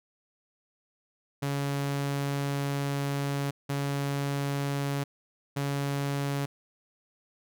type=tone bursts at uneven times; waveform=sawtooth; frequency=140.7 Hz; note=C#3; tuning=26 cents sharp; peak=-24 dBFS; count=3; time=1.42-3.51 / 3.69-5.04 / 5.56-6.46 s; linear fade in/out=10 ms; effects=none